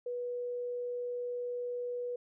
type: tone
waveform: sine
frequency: 488.3 Hz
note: B4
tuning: 20 cents flat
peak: -34 dBFS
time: 0.06-2.16 s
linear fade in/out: 5 ms
effects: none